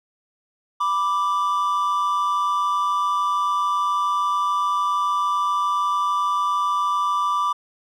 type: tone pair together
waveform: triangle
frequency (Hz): 987.8 / 1174.7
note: B5 / D6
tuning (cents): 0 / 0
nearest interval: minor third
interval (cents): 300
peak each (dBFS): -23 / -18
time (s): 0.8-7.53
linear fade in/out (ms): 10
effects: none